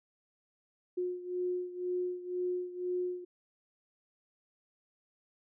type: beating tone pair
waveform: sine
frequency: 359.7 / 361.7 Hz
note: F#4 / F#4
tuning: -49 / -39 cents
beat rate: 2 Hz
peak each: -34 / -38 dBFS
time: 0.97-3.25 s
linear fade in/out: 10 ms
effects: none